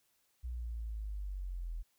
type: linear sweep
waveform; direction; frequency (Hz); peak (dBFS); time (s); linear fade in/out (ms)
sine; down; 61.8 to 40.13; -37; 0.43-1.83; 20
effects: white hiss -75 dBFS RMS until 1.98 s